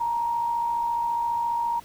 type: tone pair together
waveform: sine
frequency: 885 / 939.6 Hz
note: A5 / A#5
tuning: +10 / +13 cents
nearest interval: minor second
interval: 103 cents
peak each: -35 / -23 dBFS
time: 0-1.8 s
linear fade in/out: 10 ms
effects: pink hiss -50 dBFS RMS until 1.84 s

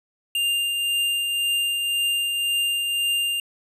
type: tone with tremolo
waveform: square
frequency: 2800 Hz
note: F7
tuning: 4 cents sharp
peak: -20 dBFS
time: 0.35-3.4 s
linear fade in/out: 2 ms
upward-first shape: triangle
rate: 1.9 Hz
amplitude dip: 35%
effects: resampled to 32000 Hz

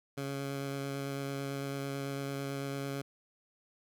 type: tone with vibrato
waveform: 15% pulse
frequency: 138.59 Hz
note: C#3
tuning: in tune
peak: -29 dBFS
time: 0.17-3.02 s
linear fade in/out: 10 ms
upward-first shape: square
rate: 9 Hz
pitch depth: 8 cents each way
effects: none

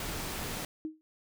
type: noise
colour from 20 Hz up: pink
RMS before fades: -37 dBFS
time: 0-0.65 s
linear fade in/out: 2 ms
type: tone with exponential decay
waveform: sine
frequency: 313.5 Hz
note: D#4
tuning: 13 cents sharp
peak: -30 dBFS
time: 0.85-1.01 s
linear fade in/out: 0 ms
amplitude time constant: 34 ms
effects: none

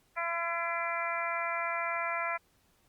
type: harmonic tone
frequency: 338.2 Hz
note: E4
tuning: 44 cents sharp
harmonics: 2 / 3 / 4 / 5 / 6 / 7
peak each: -37 / -37 / -36 / -41 / -38 / -38 dBFS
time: 0.16-2.38 s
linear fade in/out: 20 ms
effects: pink hiss -69 dBFS RMS until 2.88 s + Opus 48 kbps

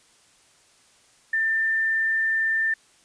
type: tone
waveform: sine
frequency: 1789 Hz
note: A6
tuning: 28 cents sharp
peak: -20 dBFS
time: 1.33-2.74 s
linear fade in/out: 5 ms
effects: white hiss -58 dBFS RMS until 3.04 s + resampled to 22050 Hz

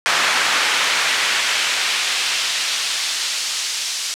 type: noise with high-pass filter sweep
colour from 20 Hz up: brown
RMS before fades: -19 dBFS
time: 0.06-4.14 s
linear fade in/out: 0 ms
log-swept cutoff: 1500 to 5000 Hz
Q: 0.87
effects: low-pass 8000 Hz 12 dB/octave

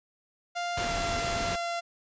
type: tone with pitch glide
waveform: sawtooth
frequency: 698.5 to 686.5 Hz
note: F5 to F5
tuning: 0 to -30 cents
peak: -26 dBFS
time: 0.55-1.81 s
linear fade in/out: 20 ms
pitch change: -30 cents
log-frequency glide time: 0.83-0.93 s
type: noise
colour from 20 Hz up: pink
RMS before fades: -33 dBFS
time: 0.77-1.56 s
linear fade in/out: 5 ms
effects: resampled to 16000 Hz

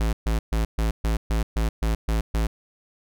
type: tone bursts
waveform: square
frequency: 55.1 Hz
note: A1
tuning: 3 cents sharp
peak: -21 dBFS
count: 10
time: 0-2.47 s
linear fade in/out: 5 ms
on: 130 ms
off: 130 ms
effects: none

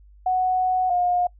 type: tone pair in turn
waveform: sine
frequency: 740 / 714.2 Hz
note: F#5 / F5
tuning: 0 / +39 cents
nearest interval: minor second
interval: 61 cents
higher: first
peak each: -18 dBFS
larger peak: neither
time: 0.26-0.9 / 0.9-1.27 s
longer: first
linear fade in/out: 5 ms
effects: noise-tail reverb RT60 0.1 s tail -24 dB re dry + added 50 Hz sine -47 dBFS peak until 1.39 s

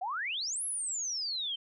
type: exponential two-way sweep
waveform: sine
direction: up then down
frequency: 698.5 to 11260 to 3070 Hz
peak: -32 dBFS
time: 0.01-1.56 s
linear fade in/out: 10 ms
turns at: 0.64 s
effects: none

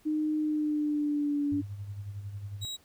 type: tone with pitch glide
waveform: sine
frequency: 306.7 to 287.8 Hz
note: D#4 to D4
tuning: -25 to -35 cents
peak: -26 dBFS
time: 0.05-1.62 s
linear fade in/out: 20 ms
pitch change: -110 cents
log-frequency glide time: 0.38-1.47 s
type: tone with tremolo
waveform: sine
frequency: 101 Hz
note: G#2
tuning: 48 cents flat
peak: -34 dBFS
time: 1.52-2.65 s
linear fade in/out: 0 ms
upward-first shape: sine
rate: 11 Hz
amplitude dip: 55%
type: tone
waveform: 35% pulse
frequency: 3839 Hz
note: B7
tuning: 50 cents flat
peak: -33 dBFS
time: 2.61-2.77 s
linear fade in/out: 20 ms
effects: pink hiss -63 dBFS RMS until 2.84 s

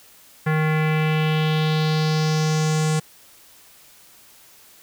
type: tone with low-pass filter sweep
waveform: square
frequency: 155.7 Hz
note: D#3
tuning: 2 cents sharp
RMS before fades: -20 dBFS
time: 0.46-3 s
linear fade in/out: 10 ms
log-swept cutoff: 1800 to 8200 Hz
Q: 2.8
effects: white hiss -50 dBFS RMS until 4.82 s

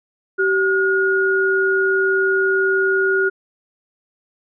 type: tone pair together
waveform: sine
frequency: 384.7 / 1437 Hz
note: G4 / F6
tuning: -33 / +49 cents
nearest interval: octave + major seventh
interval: 2282 cents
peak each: -17 / -17 dBFS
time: 0.38-3.3 s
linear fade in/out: 20 ms
effects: none

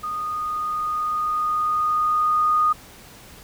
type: tone with level ramp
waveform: sine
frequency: 1233 Hz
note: D#6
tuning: 16 cents flat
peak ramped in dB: -25 to -15 dBFS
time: 0.03-2.73 s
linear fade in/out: 10 ms
effects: pink hiss -45 dBFS RMS until 3.43 s

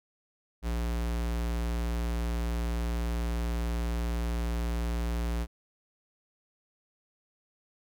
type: tone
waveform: square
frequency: 58.27 Hz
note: A#1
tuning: in tune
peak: -29 dBFS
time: 0.62-5.47 s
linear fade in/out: 50 ms
effects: none

